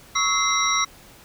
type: tone cluster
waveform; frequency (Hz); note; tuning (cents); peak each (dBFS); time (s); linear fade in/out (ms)
sine; 1110 / 1303 / 2078 / 3888 / 5670; C#6 / E6 / C7 / B7 / F8; +2 / -20 / -12 / -28 / +25; -25; 0.15-0.85; 10
effects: pink hiss -48 dBFS RMS until 1.24 s